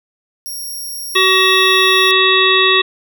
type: tone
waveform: 10% pulse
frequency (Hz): 5588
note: F8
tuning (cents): 0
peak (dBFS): -18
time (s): 0.46-2.11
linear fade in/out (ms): 0
type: harmonic tone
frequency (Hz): 377.7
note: F#4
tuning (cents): +36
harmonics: 1 / 3 / 5 / 7 / 9 / 10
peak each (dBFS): -16 / -16 / -16 / -16 / -16 / -16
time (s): 1.15-2.82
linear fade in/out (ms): 10
effects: none